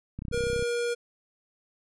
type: click train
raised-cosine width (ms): 5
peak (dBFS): -23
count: 15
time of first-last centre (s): 0.19-0.625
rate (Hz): 32.2
type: tone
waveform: square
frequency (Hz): 476.2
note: A#4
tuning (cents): +37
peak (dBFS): -27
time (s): 0.32-0.95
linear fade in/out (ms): 20
effects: resampled to 24000 Hz